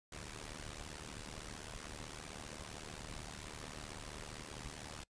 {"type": "noise with amplitude modulation", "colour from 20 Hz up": "pink", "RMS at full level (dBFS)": -44, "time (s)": [0.12, 5.04], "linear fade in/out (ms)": 5, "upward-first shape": "sine", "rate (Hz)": 75.6, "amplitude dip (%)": 90, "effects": ["noise-tail reverb RT60 0.1 s tail -24 dB re dry", "resampled to 22050 Hz"]}